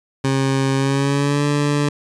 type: tone with pitch glide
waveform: 20% pulse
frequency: 135 to 145.53 Hz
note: C#3 to D3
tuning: -45 to -15 cents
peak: -11 dBFS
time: 0.24-1.89 s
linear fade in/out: 5 ms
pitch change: +130 cents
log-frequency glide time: 0.76-1.45 s
effects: resampled to 22050 Hz